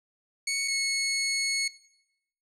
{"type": "tone pair in turn", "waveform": "15% pulse", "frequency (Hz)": [2217, 2190], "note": ["C#7", "C#7"], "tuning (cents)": [0, -22], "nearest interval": "unison", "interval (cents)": 22, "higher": "first", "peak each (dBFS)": -20, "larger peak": "neither", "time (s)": [[0.47, 0.68], [0.68, 1.68]], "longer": "second", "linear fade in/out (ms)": 5, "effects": ["noise-tail reverb RT60 0.8 s tail -17 dB re dry", "low-pass 10000 Hz 12 dB/octave"]}